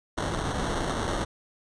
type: noise with sample-and-hold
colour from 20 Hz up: pink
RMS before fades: -29 dBFS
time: 0.17-1.25 s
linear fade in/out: 10 ms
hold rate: 2450 Hz
effects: resampled to 22050 Hz